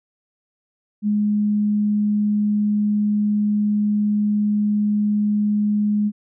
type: tone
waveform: sine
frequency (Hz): 208.6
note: G#3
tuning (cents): +8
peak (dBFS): -16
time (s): 1.02-6.12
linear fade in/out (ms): 50
effects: none